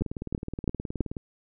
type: two click trains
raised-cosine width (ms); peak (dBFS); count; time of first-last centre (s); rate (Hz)
3; -12 / -20; 4 / 23; 0.02-1.007 / 0.01-1.168; 3.04 / 19
effects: none